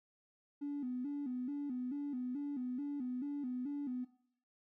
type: tone with vibrato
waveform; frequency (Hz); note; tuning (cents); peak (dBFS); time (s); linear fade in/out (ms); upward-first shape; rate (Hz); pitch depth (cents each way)
triangle; 268; C4; +42; -33; 0.61-4.05; 20; square; 2.3; 120
effects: noise-tail reverb RT60 0.6 s tail -20 dB re dry + tanh soft clip ceiling -35 dBFS